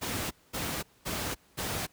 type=noise bursts; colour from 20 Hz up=pink; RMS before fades=-33 dBFS; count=4; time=0.01-1.87 s; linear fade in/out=20 ms; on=300 ms; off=220 ms; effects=pink hiss -63 dBFS RMS until 1.92 s + high-pass 60 Hz 12 dB/octave